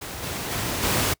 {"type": "noise with level steps", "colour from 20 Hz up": "pink", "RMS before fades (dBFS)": [-34, -30, -27, -22], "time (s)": [0.01, 1.14], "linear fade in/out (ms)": 10, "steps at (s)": [0.22, 0.5, 0.82], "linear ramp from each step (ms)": 20, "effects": ["noise-tail reverb RT60 0.1 s tail -25 dB re dry", "high-pass 60 Hz 12 dB/octave"]}